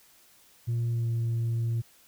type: tone with pitch glide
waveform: sine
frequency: 117.6 to 115.71 Hz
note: A#2 to A#2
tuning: +16 to -12 cents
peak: -23 dBFS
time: 0.67-1.82 s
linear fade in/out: 20 ms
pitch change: -28 cents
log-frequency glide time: 0.89-1.1 s
effects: tanh soft clip ceiling -24 dBFS + white hiss -59 dBFS RMS until 2.07 s